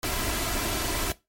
pink noise with comb filter, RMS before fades -28 dBFS, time 0.03-1.12 s, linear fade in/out 2 ms, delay 3 ms, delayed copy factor +0.5, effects noise-tail reverb RT60 0.2 s tail -17 dB re dry + MP3 64 kbps

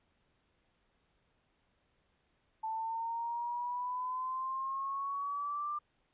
sine exponential sweep, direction up, 880 to 1192 Hz, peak -34 dBFS, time 2.63-5.79 s, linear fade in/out 10 ms, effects pink hiss -75 dBFS RMS until 6.13 s + resampled to 8000 Hz

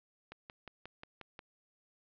click train, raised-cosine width 0.3 ms, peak -30 dBFS, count 7, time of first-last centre 0.32-1.391 s, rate 5.6 Hz, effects low-pass 4000 Hz 12 dB/octave

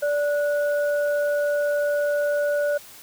sine tone pair together, 583 / 1464.8 Hz, D5 / F#6, -13 / -18 cents, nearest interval octave + major third, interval 1595 cents, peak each -20 / -30 dBFS, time 0.02-2.78 s, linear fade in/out 10 ms, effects white hiss -45 dBFS RMS until 3.02 s

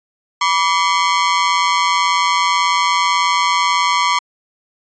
sawtooth ring-modulated tone, 1068 Hz, C6, 35 cents sharp, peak -6 dBFS, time 0.41-4.19 s, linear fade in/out 5 ms, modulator 89.1 Hz, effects resampled to 16000 Hz

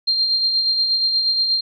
sine tone with tremolo, 4186 Hz, C8, in tune, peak -14 dBFS, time 0.07-1.61 s, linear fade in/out 10 ms, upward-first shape sine, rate 8.4 Hz, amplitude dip 40%, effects none

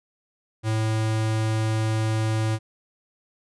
square tone, 110 Hz, A2, in tune, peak -22 dBFS, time 0.63-2.59 s, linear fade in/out 50 ms, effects resampled to 24000 Hz

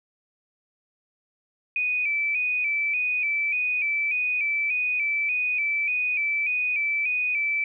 sine tone with vibrato, 2400 Hz, D7, 37 cents sharp, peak -22 dBFS, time 1.76-7.64 s, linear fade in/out 2 ms, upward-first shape square, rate 1.7 Hz, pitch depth 59 cents each way, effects none

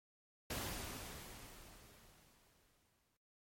pink noise with exponential decay, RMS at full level -41 dBFS, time 0.5-3.17 s, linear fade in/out 5 ms, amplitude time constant 580 ms, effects noise-tail reverb RT60 0.4 s tail -20 dB re dry + MP3 64 kbps

